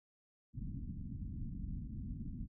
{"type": "low-pass noise", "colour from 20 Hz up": "pink", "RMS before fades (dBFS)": -43, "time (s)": [0.53, 2.48], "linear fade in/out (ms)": 50, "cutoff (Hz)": 260, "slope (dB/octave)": 48, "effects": []}